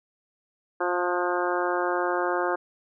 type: harmonic tone with a mistuned harmonic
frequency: 177.3 Hz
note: F3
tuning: 26 cents sharp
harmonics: 2 / 3 / 4 / 5 / 6 / 7 / 8 / 9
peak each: -28 / -30 / -31 / -32 / -33 / -33 / -34 / -35 dBFS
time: 0.8-2.56 s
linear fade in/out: 10 ms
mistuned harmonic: 8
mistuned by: +24 cents
effects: none